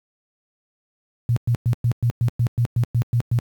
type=tone bursts; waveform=sine; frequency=118.9 Hz; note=A#2; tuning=35 cents sharp; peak=-15 dBFS; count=12; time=1.29-3.388 s; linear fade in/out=0 ms; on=74 ms; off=110 ms; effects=high-pass 60 Hz 12 dB/octave + 8-bit